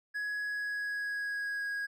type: tone with pitch glide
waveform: triangle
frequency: 1676 to 1647.2 Hz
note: G#6 to G#6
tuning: +15 to -15 cents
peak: -31 dBFS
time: 0.14-1.87 s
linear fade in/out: 20 ms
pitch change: -30 cents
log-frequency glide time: 0.4-1.67 s
effects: none